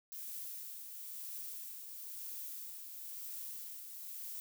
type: noise with tremolo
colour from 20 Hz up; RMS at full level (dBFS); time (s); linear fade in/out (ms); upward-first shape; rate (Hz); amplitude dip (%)
violet; -44; 0.12-4.4; 0; triangle; 1; 45
effects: none

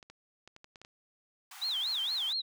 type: clicks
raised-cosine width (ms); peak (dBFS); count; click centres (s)
0.2; -33; 8; 0.028 / 0.1 / 0.476 / 0.564 / 0.644 / 0.758 / 0.816 / 0.849
type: high-pass noise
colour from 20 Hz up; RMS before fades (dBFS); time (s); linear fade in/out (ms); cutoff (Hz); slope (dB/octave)
pink; -49; 1.51-2.33; 5; 750; 96
type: tone with vibrato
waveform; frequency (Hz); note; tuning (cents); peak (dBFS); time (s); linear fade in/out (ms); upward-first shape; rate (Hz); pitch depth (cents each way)
sine; 3632; A#7; -46; -30; 1.61-2.42; 20; sine; 4.3; 280
effects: none

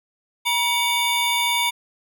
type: tone cluster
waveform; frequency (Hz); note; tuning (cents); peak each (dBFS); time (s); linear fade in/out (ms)
square; 956 / 2256 / 3574; A#5 / C#7 / A7; +43 / +30 / +26; -24; 0.45-1.71; 20
effects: none

